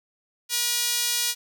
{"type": "tone with high-pass filter", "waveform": "sawtooth", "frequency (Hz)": 480, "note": "B4", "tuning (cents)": -49, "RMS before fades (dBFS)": -25, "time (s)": [0.49, 1.35], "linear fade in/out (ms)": 50, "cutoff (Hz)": 4000, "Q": 0.86, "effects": []}